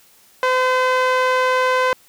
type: tone with band-pass filter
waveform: sawtooth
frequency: 511 Hz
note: C5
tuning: 41 cents flat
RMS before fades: -17 dBFS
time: 0.43-1.93 s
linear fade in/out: 0 ms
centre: 1200 Hz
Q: 0.88
effects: white hiss -52 dBFS RMS until 2.08 s